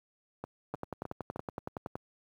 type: two click trains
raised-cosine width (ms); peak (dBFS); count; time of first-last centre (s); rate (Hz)
1; -22 / -24; 14 / 4; 0.74-1.955 / 0.44-1.36; 10.7 / 3.26
effects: high-pass 80 Hz 12 dB/octave + 10-bit